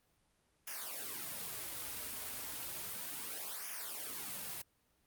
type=noise with flanger; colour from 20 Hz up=white; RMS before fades=-43 dBFS; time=0.67-4.62 s; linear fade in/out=5 ms; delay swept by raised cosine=0.24 to 5.84 ms; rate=0.33 Hz; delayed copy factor=-0.85; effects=pink hiss -75 dBFS RMS until 5.06 s + Opus 32 kbps